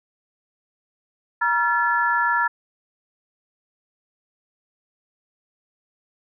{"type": "tone cluster", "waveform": "sine", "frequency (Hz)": [950, 1371, 1724], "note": ["A#5", "F6", "A6"], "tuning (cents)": [33, -32, -36], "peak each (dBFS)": -22, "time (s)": [1.41, 2.48], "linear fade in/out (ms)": 10, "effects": []}